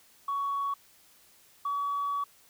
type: tone pair in turn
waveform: sine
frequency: 1119 / 1135.3 Hz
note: C#6 / C#6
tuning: +16 / +41 cents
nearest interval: unison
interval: 25 cents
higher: second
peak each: -27 dBFS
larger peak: neither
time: 0.28-0.74 / 1.65-2.24 s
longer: second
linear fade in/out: 5 ms
effects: tanh soft clip ceiling -24 dBFS + white hiss -60 dBFS RMS until 2.49 s